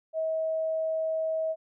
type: tone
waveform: sine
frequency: 640 Hz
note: D#5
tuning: 49 cents sharp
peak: -26 dBFS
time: 0.13-1.56 s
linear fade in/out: 50 ms
effects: none